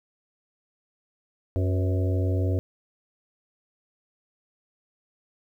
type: harmonic tone with a mistuned harmonic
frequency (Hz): 92.5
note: F#2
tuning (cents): 0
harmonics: 1 / 3 / 4 / 5 / 6 / 7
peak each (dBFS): -22 / -32 / -34 / -36 / -38 / -39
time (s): 1.56-2.59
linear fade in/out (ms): 0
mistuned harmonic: 5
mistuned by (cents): +75
effects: 10-bit